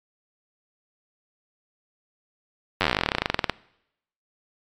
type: slowing click train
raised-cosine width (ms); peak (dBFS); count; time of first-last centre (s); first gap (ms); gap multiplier
0.3; -4; 27; 2.81-3.497; 10; 1.07
effects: noise-tail reverb RT60 0.8 s tail -22 dB re dry + MP3 96 kbps